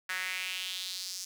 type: tone with high-pass filter sweep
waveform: sawtooth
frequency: 185 Hz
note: F#3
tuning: in tune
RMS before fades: -37 dBFS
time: 0.09-1.25 s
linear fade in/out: 5 ms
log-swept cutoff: 1700 to 5800 Hz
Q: 3.1
effects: none